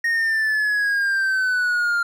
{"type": "exponential sweep", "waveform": "triangle", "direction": "down", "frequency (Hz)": [1864.7, 1392], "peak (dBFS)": -16, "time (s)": [0.04, 2.03], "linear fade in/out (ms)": 5, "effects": []}